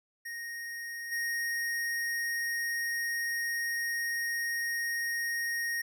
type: tone with level steps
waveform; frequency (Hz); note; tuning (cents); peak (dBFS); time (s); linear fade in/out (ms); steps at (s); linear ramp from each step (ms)
square; 1864.7; A#6; 0; -38 / -31; 0.25-5.82; 10; 1.11; 20
effects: none